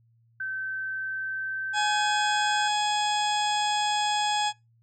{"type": "tone with pitch glide", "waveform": "sine", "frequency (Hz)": [1541, 1555.3], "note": ["G6", "G6"], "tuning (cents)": [-30, -14], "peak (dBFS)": -29, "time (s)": [0.4, 2.68], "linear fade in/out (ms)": 5, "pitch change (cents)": 16, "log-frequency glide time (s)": [0.6, 2.4]}
{"type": "harmonic tone", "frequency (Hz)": 839, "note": "G#5", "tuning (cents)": 17, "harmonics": [1, 2, 3, 4, 5, 6, 8, 9, 10], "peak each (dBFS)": [-25, -34, -36, -30, -43, -38, -42, -37, -45], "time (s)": [1.73, 4.53], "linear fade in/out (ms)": 50}
{"effects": ["noise-tail reverb RT60 0.2 s tail -21 dB re dry", "added 115 Hz sine -60 dBFS peak until 4.82 s"]}